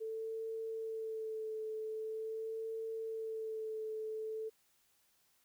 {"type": "tone with vibrato", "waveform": "sine", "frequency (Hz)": 441.8, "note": "A4", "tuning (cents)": 7, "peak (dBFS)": -38, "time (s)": [0, 4.5], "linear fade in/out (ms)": 20, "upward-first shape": "sine", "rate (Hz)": 0.44, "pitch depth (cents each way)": 22, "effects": ["white hiss -73 dBFS RMS until 5.44 s"]}